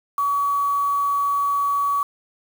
sine tone with quantisation, 1134 Hz, C#6, 39 cents sharp, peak -18 dBFS, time 0.18-2.03 s, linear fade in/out 2 ms, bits 6, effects none

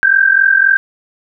sine tone pair together, 1556.2 / 1600 Hz, G6 / G6, -13 / +35 cents, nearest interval unison, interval 48 cents, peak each -10 dBFS, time 0.03-0.77 s, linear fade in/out 0 ms, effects none

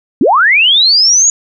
sine linear sweep, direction up, 200 to 6820 Hz, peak -5 dBFS, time 0.21-1.3 s, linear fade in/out 2 ms, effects none

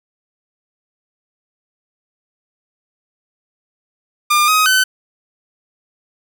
sawtooth tone with pitch steps, 1202 / 1260 / 1519 Hz, D6 / D#6 / F#6, +40 / +21 / +45 cents, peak -7 dBFS, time 4.3-4.84 s, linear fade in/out 10 ms, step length 180 ms, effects none

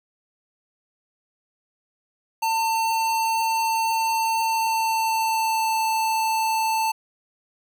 square tone with pitch glide, 899 to 887.1 Hz, A5 to A5, +37 to +14 cents, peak -21 dBFS, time 2.42-6.92 s, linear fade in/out 10 ms, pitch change -23 cents, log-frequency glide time 4.43-5.83 s, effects none

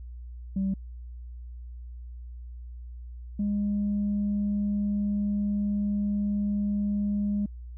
sine tone pair in turn, 193.2 / 204.6 Hz, G3 / G#3, -25 / -26 cents, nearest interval minor second, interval 99 cents, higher second, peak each -23 dBFS, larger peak neither, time 0.56-0.74 / 3.39-7.46 s, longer second, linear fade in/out 5 ms, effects tanh soft clip ceiling -21 dBFS + added 60 Hz sine -38 dBFS peak until 7.77 s

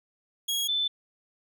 sawtooth / sine tone pair in turn, 3309 / 3521 Hz, G#7 / A7, -7 / 0 cents, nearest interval minor second, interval 107 cents, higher second, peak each -23 / -24 dBFS, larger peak first, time 0.48-0.68 / 0.68-0.88 s, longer neither, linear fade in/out 10 ms, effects none

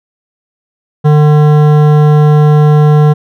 sine tone with hard clipping, 150 Hz, D3, 37 cents sharp, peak -5 dBFS, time 1.04-3.14 s, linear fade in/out 20 ms, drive 14 dB, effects none

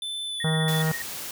square tone with pitch glide, 3525 to 3458 Hz, A7 to A7, +2 to -31 cents, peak -30 dBFS, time 0.02-0.82 s, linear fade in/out 2 ms, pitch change -33 cents, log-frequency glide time 0.26-0.41 s
sine tone with tremolo, 1864.7 Hz, A#6, in tune, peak -29 dBFS, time 0.4-1.02 s, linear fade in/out 2 ms, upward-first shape sine, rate 15 Hz, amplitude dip 70%
harmonic tone, 158.4 Hz, D#3, 31 cents sharp, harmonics 1 / 3 / 4 / 5 / 6 / 7 / 8 / 9 / 10, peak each -22 / -32 / -38 / -36 / -41 / -43 / -43 / -39 / -45 dBFS, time 0.44-0.92 s, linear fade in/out 5 ms
white noise, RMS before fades -35 dBFS, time 0.68-1.31 s, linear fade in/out 2 ms
effects none

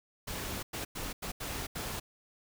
pink noise bursts at uneven times, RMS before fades -38 dBFS, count 6, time 0.27-0.63 / 0.73-0.85 / 0.95-1.13 / 1.22-1.32 / 1.4-1.67 / 1.75-2 s, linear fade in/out 10 ms, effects none

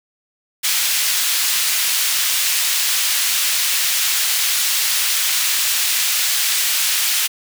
pink high-pass noise, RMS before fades -18 dBFS, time 0.63-7.28 s, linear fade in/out 20 ms, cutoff 2600 Hz, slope 12 dB/octave, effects none

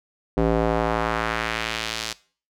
square tone with band-pass filter sweep, 55.8 Hz, A1, 25 cents sharp, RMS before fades -24 dBFS, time 0.37-2.13 s, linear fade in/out 5 ms, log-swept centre 400 to 5100 Hz, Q 1.1, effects noise-tail reverb RT60 0.4 s tail -19 dB re dry

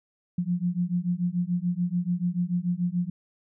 sine beating tone pair, 173.2 / 180.1 Hz, F3 / F#3, -14 / -46 cents, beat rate 6.9 Hz, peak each -27 dBFS, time 0.38-3.1 s, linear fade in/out 5 ms, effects none

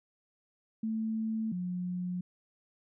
sine tone pair in turn, 221.1 / 179.67 Hz, A3 / F3, +9 / +49 cents, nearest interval major third, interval 360 cents, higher first, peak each -30 / -32 dBFS, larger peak first, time 0.83-1.52 / 1.52-2.21 s, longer neither, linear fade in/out 5 ms, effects none

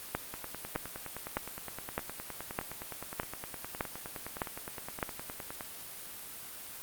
two click trains, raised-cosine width 0.5 ms, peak -15 / -24 dBFS, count 9 / 52, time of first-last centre 0.15-5.028 / 0.34-5.609 s, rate 1.64 / 9.68 Hz, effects white hiss -45 dBFS RMS until 6.82 s + Opus 32 kbps

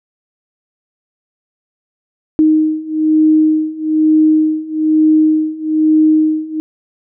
sine beating tone pair, 310.7 / 311.8 Hz, D#4 / D#4, -2 / +4 cents, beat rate 1.1 Hz, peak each -13 / -11 dBFS, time 2.39-6.6 s, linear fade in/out 0 ms, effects none

